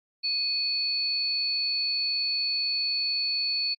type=tone pair together; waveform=sine; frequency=2489 / 4432 Hz; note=D#7 / C#8; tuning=0 / -1 cents; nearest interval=minor seventh; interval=999 cents; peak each=-35 / -25 dBFS; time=0.23-3.75 s; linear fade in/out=20 ms; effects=AAC 32 kbps